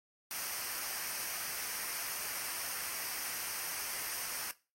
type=noise with comb filter; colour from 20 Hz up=white; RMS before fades=-39 dBFS; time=0.31-4.51 s; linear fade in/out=0 ms; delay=0.27 ms; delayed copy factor=-0.6; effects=noise-tail reverb RT60 0.3 s tail -19 dB re dry + AAC 48 kbps